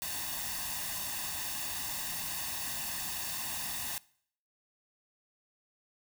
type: noise with comb filter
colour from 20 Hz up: white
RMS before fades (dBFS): -37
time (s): 0.02-3.98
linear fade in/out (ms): 0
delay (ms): 1.1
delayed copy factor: +0.7
effects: noise-tail reverb RT60 0.6 s tail -22 dB re dry